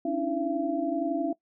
sine tone cluster, 276.1 / 297.7 / 328.6 / 677 Hz, C#4 / D4 / E4 / E5, -7 / +24 / -5 / +46 cents, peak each -31 dBFS, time 0.05-1.33 s, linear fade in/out 5 ms, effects noise-tail reverb RT60 0.1 s tail -19 dB re dry

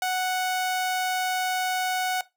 sawtooth tone, 740 Hz, F#5, in tune, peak -20 dBFS, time 0.02-2.21 s, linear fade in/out 2 ms, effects noise-tail reverb RT60 0.2 s tail -18 dB re dry

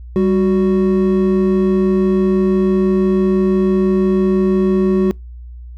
triangle tone pair together, 196 / 370 Hz, G3 / F#4, 0 / 0 cents, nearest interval major seventh, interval 1100 cents, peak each -12 dBFS, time 0.16-5.11 s, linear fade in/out 0 ms, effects noise-tail reverb RT60 0.2 s tail -26 dB re dry + added 60 Hz sine -30 dBFS peak until 5.77 s

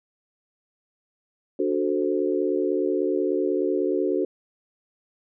sine chord, D dominant seventh, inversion none, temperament equal, 293.7 / 370 / 440 / 523.3 Hz, D4 / F#4 / A4 / C5, 0 / 0 / 0 / 0 cents, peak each -27 / -24 / -27 / -30 dBFS, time 1.59-4.25 s, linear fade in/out 5 ms, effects none

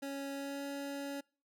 25% pulse tone with pitch glide, 277.2 to 280.6 Hz, C#4 to C#4, 0 to +21 cents, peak -35 dBFS, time 0.02-1.21 s, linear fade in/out 10 ms, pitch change +21 cents, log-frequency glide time 0.33-0.63 s, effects noise-tail reverb RT60 0.4 s tail -26 dB re dry

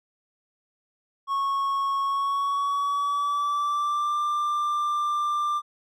triangle tone with pitch glide, 1101 to 1186.9 Hz, C#6 to D6, -12 to +18 cents, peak -21 dBFS, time 1.27-5.62 s, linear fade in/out 50 ms, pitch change +130 cents, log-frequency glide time 2.02-4.18 s, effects none

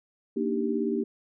sine chord, Eb major seventh, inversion second, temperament equal, 233.1 / 293.7 / 311.1 / 392 Hz, Bb3 / D4 / Eb4 / G4, 0 / 0 / 0 / 0 cents, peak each -29 / -32 / -33 / -29 dBFS, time 0.36-1.04 s, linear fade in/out 10 ms, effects none

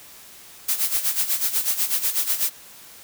blue noise with tremolo, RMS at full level -20 dBFS, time 0.68-2.5 s, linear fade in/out 10 ms, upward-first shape sine, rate 8.1 Hz, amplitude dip 75%, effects white hiss -45 dBFS RMS until 3.03 s

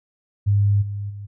sine tone with level steps, 101.5 Hz, G#2, 39 cents flat, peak -14 / -25 / -31 dBFS, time 0.46-1.27 s, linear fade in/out 20 ms, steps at 0.81 / 1.09 s, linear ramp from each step 20 ms, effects none

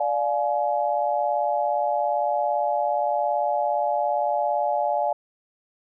sine chord, D diminished, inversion none, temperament just, 587.3 / 704.8 / 845.8 Hz, D5 / F5 / Ab5, 0 / +16 / +31 cents, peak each -25 dBFS, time 0-5.13 s, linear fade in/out 5 ms, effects none

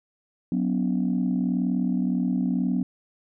sine chord, B minor, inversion second, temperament equal with one note detuned, 185 / 246.9 / 286.1 Hz, F#3 / B3 / D4, 0 / 0 / -45 cents, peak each -24 / -24 / -29 dBFS, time 0.52-2.83 s, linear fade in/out 2 ms, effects tanh soft clip ceiling -15 dBFS

